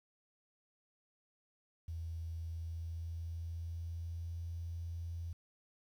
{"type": "tone with pitch glide", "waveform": "sine", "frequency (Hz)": [82.41, 84.43], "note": ["E2", "E2"], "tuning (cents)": [0, 42], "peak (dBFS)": -39, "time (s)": [1.88, 5.33], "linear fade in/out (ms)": 5, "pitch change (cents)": 42, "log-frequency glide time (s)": [2.35, 4.46], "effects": ["11-bit"]}